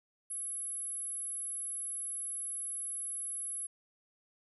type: tone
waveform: sine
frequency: 10820 Hz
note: E9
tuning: 44 cents sharp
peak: -36 dBFS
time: 0.3-3.67 s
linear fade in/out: 10 ms
effects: none